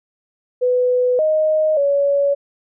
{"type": "tone with pitch steps", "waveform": "sine", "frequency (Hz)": [498.2, 622, 564], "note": ["B4", "D#5", "C#5"], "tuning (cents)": [15, -1, 30], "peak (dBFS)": -13, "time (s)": [0.61, 2.35], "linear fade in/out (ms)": 20, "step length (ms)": 580, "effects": []}